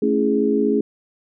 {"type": "chord", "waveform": "sine", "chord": "A major seventh", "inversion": "none", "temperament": "equal", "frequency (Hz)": [220, 277.2, 329.6, 415.3], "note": ["A3", "C#4", "E4", "G#4"], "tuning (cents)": [0, 0, 0, 0], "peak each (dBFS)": [-21, -21, -25, -19], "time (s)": [0.02, 0.81], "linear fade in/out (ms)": 5, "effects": []}